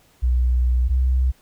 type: tone pair in turn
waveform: sine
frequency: 61.74 / 63.99 Hz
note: B1 / C2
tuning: 0 / -38 cents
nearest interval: minor second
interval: 62 cents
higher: second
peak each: -15 dBFS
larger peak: neither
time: 0.22-0.89 / 0.89-1.32 s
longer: first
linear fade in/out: 20 ms
effects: pink hiss -57 dBFS RMS until 1.41 s

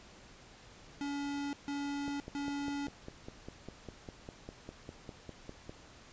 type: tone bursts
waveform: square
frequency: 284.1 Hz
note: C#4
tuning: 43 cents sharp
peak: -36 dBFS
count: 3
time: 1.01-2.87 s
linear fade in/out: 0 ms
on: 520 ms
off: 150 ms
type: click train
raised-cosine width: 2 ms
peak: -30 dBFS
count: 19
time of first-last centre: 2.08-5.694 s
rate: 4.98 Hz
effects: pink hiss -56 dBFS RMS until 6.12 s + resampled to 16000 Hz

